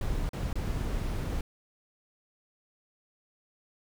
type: noise with dropouts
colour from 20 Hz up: brown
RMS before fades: -31 dBFS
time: 0.01-1.41 s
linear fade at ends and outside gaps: 2 ms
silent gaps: 0.292-0.332 / 0.53-0.555 s
effects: none